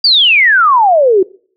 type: exponential sweep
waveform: sine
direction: down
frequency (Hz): 4809 to 359.9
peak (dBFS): -5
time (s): 0.04-1.23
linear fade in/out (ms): 5
effects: noise-tail reverb RT60 0.5 s tail -23 dB re dry